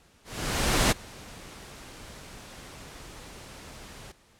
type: noise with ADSR envelope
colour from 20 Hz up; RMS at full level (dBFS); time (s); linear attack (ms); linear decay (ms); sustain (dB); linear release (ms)
pink; -21; 0.24-4.12; 670; 22; -24; 6
effects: pink hiss -60 dBFS RMS until 4.39 s + low-pass 10000 Hz 12 dB/octave